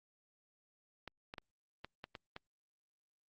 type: clicks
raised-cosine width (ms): 0.3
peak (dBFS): -29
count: 7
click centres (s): 1.077 / 1.339 / 1.382 / 1.846 / 2.041 / 2.152 / 2.364
effects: Opus 48 kbps